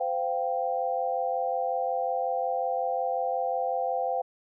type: chord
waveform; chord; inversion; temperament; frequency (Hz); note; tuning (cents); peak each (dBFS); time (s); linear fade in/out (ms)
sine; C suspended fourth; none; equal with one note detuned; 516.3 / 698.5 / 784; C5 / F5 / G5; -23 / 0 / 0; -30; 0-4.22; 10
effects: none